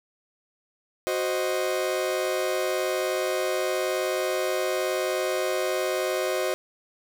40% pulse chord, C diminished, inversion second, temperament equal, 370 / 523.3 / 622.3 Hz, Gb4 / C5 / Eb5, 0 / 0 / 0 cents, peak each -28 dBFS, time 1.07-6.54 s, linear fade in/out 0 ms, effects none

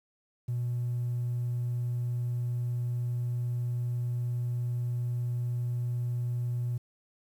triangle tone, 121.2 Hz, B2, 32 cents flat, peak -25 dBFS, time 0.48-6.78 s, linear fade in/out 10 ms, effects tanh soft clip ceiling -25 dBFS + 10-bit

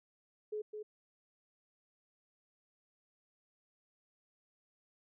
sine tone with echo, 424.9 Hz, G#4, 40 cents sharp, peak -36 dBFS, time 0.52-0.62 s, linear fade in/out 10 ms, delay 210 ms, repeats 1, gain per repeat -5 dB, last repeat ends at 0.83 s, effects none

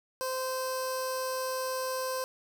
15% pulse tone with notch filter, 518 Hz, C5, 17 cents flat, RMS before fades -33 dBFS, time 0.21-2.24 s, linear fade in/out 0 ms, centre 2000 Hz, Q 0.87, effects none

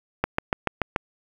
click train, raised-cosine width 0.5 ms, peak -6 dBFS, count 6, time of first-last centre 0.24-0.962 s, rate 6.93 Hz, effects 7-bit

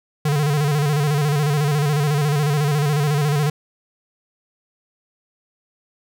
square tone with vibrato, 146.83 Hz, D3, in tune, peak -17 dBFS, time 0.25-3.5 s, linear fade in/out 5 ms, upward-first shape square, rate 14 Hz, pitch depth 64 cents each way, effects none

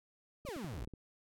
35% pulse exponential sweep, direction down, 659.3 to 43.65 Hz, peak -39 dBFS, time 0.45-0.86 s, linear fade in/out 20 ms
clicks, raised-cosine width 3 ms, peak -35 dBFS, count 9, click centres 0.451 / 0.488 / 0.564 / 0.645 / 0.739 / 0.783 / 0.824 / 0.875 / 0.937 s
effects none

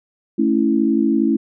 sine chord, A major, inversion none, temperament equal, 220 / 277.2 / 329.6 Hz, A3 / C#4 / E4, 0 / 0 / 0 cents, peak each -18 dBFS, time 0.38-1.37 s, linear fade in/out 10 ms, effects none

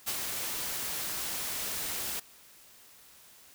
white noise with ADSR envelope, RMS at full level -31 dBFS, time 0.06-2.2 s, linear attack 23 ms, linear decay 49 ms, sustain -4 dB, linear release 9 ms, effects white hiss -56 dBFS RMS until 3.54 s

